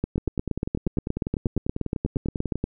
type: two click trains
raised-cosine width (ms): 3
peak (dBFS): -11 / -14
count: 23 / 25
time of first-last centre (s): 0.04-2.64 / 0.18-2.556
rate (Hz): 8.46 / 10.1
effects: none